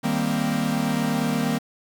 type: chord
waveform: 45% pulse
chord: C minor seventh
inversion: first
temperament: equal with one note detuned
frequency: 155.56 / 196.91 / 233.1 / 261.6 Hz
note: Eb3 / G3 / Bb3 / C4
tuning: 0 / +8 / 0 / 0 cents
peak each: -28 / -28 / -25 / -28 dBFS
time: 0.03-1.59 s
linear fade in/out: 20 ms
effects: 8-bit